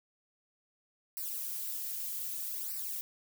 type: noise with flanger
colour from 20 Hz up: violet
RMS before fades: -38 dBFS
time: 1.17-3.01 s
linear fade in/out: 0 ms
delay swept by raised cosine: 0.29 to 4.69 ms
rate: 0.64 Hz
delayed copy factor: -0.9
effects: none